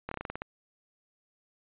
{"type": "slowing click train", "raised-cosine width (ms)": 0.5, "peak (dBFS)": -20, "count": 9, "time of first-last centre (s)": [0.09, 0.419], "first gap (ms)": 24, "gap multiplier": 1.15, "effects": ["resampled to 8000 Hz"]}